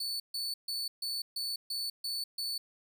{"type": "tone bursts", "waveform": "40% pulse", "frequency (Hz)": 4469, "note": "C#8", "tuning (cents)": 13, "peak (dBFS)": -32, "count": 8, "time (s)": [0, 2.58], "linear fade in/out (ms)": 5, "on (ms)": 200, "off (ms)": 140, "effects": []}